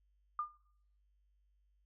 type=tone with exponential decay; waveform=sine; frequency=1206 Hz; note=D6; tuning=46 cents sharp; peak=-31 dBFS; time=0.39-0.57 s; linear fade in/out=2 ms; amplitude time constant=39 ms; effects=noise-tail reverb RT60 0.6 s tail -20 dB re dry + added 50 Hz sine -70 dBFS peak until 1.85 s